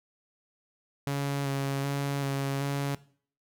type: tone with vibrato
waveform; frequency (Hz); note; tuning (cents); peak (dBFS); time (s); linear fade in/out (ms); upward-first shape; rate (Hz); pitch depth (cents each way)
sawtooth; 139.2; C#3; +8; -24; 1.07-2.95; 0; square; 1.3; 16
effects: noise-tail reverb RT60 0.5 s tail -19 dB re dry